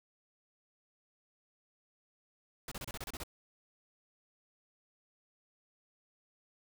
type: noise bursts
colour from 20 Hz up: pink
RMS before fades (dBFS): -42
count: 9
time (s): 2.68-3.235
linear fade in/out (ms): 2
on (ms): 35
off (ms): 30
effects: none